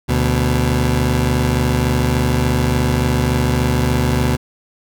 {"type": "tone pair together", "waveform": "20% pulse", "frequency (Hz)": [73.8, 124.12], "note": ["D2", "B2"], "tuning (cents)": [9, 9], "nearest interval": "major sixth", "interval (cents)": 900, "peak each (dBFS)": -12, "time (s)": [0.08, 4.37], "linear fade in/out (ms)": 20, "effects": []}